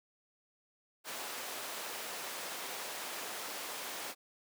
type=high-pass noise; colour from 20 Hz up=pink; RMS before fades=-42 dBFS; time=1.04-4.15 s; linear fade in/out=50 ms; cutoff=510 Hz; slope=12 dB/octave; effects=none